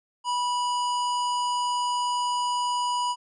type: harmonic tone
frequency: 979 Hz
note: B5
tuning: 15 cents flat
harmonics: 1 / 3 / 5 / 7 / 9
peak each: -24 / -34 / -38 / -41 / -43 dBFS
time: 0.24-3.16 s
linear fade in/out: 50 ms
effects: none